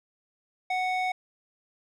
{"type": "tone with band-pass filter", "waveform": "square", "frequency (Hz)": 740, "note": "F#5", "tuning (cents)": 0, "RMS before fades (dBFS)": -28, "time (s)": [0.7, 1.12], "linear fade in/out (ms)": 5, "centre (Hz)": 1500, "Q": 3.5, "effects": []}